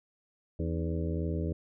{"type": "harmonic tone with a mistuned harmonic", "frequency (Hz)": 82.8, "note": "E2", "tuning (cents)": 8, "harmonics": [1, 2, 3, 4, 5, 6, 7], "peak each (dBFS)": [-32, -35, -41, -38, -40, -42, -45], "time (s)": [0.59, 1.53], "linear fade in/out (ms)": 5, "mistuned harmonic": 4, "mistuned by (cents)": -86, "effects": []}